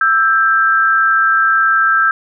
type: tone pair together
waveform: sine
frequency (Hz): 1323 / 1584.6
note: E6 / G6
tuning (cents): +6 / +18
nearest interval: minor third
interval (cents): 312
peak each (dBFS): -12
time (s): 0.01-2.11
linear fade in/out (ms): 2
effects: none